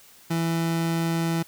30% pulse tone, 165.8 Hz, E3, 10 cents sharp, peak -20 dBFS, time 0.3-1.43 s, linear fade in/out 10 ms, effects white hiss -52 dBFS RMS until 1.47 s

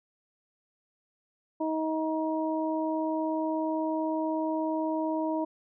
harmonic tone, 316.2 Hz, D#4, 28 cents sharp, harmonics 1 / 2 / 3, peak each -29 / -32 / -34 dBFS, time 1.6-5.45 s, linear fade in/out 10 ms, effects none

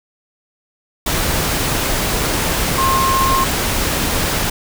sine tone in noise, 1066 Hz, C6, 32 cents sharp, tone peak -14 dBFS, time 2.78-3.44 s, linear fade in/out 5 ms, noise pink, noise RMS -18 dBFS, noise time 1.06-4.5 s, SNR +1 dB, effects none

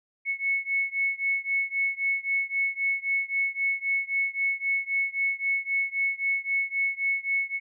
sine beating tone pair, 2201 / 2204.8 Hz, C#7 / C#7, -13 / -10 cents, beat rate 3.8 Hz, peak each -27 / -28 dBFS, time 0.25-7.6 s, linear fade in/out 50 ms, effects none

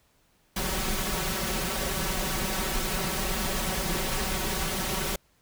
pink noise with comb filter, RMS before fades -29 dBFS, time 0.56-5.16 s, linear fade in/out 5 ms, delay 5.3 ms, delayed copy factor +0.9, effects pink hiss -66 dBFS RMS until 5.41 s

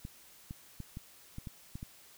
clicks, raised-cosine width 5 ms, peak -29 dBFS, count 8, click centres 0.051 / 0.509 / 0.803 / 0.971 / 1.384 / 1.472 / 1.755 / 1.829 s, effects white hiss -58 dBFS RMS until 2.17 s

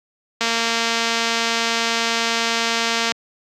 click train, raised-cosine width 0.2 ms, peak -3 dBFS, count 624, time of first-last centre 0.41-3.119 s, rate 230 Hz, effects high-pass 150 Hz 12 dB/octave + Opus 48 kbps

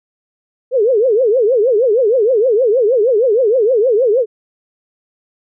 sine tone with vibrato, 466.2 Hz, A#4, in tune, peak -9 dBFS, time 0.71-4.26 s, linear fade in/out 50 ms, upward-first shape triangle, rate 6.4 Hz, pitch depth 290 cents each way, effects none

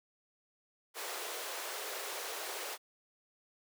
pink high-pass noise, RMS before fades -41 dBFS, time 0.94-2.78 s, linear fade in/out 50 ms, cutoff 380 Hz, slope 48 dB/octave, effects none

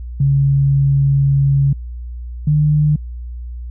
sine tone pair in turn, 138.59 / 150.05 Hz, C#3 / D3, 0 / +38 cents, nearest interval minor second, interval 138 cents, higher second, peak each -10 dBFS, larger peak neither, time 0.2-1.73 / 2.47-2.96 s, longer first, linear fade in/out 5 ms, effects added 60 Hz sine -25 dBFS peak until 3.7 s

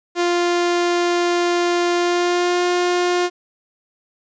sawtooth tone with pitch glide, 349.2 to 355.1 Hz, F4 to F4, 0 to +29 cents, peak -12 dBFS, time 0.15-3.3 s, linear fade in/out 50 ms, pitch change +29 cents, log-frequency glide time 1.95-2.64 s, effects resampled to 16000 Hz + 9-bit

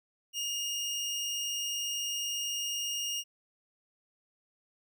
25% pulse tone, 2842 Hz, F7, 30 cents sharp, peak -28 dBFS, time 0.33-3.24 s, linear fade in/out 50 ms, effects none

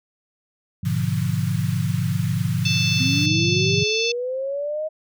sine chord, G# diminished seventh, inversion none, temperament equal, 103.83 / 123.47 / 146.83 / 174.61 Hz, G#2 / B2 / D3 / F3, 0 / 0 / 0 / 0 cents, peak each -25 dBFS, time 0.83-3.84 s, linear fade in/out 10 ms
pink high-pass noise, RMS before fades -40 dBFS, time 0.85-3.26 s, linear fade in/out 2 ms, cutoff 1200 Hz, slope 24 dB/octave
harmonic tone, 880 Hz, A5, in tune, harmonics 3 / 4 / 5 / 6 / 7, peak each -24 / -26 / -28 / -30 / -31 dBFS, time 2.65-4.12 s, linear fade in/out 5 ms
sine linear sweep, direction up, 246.9 to 631 Hz, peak -23 dBFS, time 2.99-4.89 s, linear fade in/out 20 ms
effects none

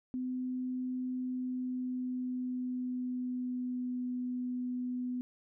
sine tone with pitch glide, 254 to 249.2 Hz, B3 to B3, +49 to +16 cents, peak -33 dBFS, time 0.14-5.21 s, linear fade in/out 0 ms, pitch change -33 cents, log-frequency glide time 1.12-4.03 s, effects none

